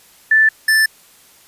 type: tone pair in turn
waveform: sine / square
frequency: 1760 / 1760 Hz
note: A6 / A6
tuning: 0 / 0 cents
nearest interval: unison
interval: 0 cents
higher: neither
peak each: -8 / -11 dBFS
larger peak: first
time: 0.31-0.49 / 0.68-0.86 s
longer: neither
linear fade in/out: 5 ms
effects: white hiss -48 dBFS RMS until 1.47 s + resampled to 32000 Hz